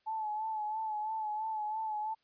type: tone with vibrato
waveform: sine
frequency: 864 Hz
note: A5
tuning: 32 cents flat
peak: -33 dBFS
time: 0.06-2.15 s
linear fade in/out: 20 ms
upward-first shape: sine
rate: 3 Hz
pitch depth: 43 cents each way
effects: white hiss -75 dBFS RMS until 2.23 s + resampled to 11025 Hz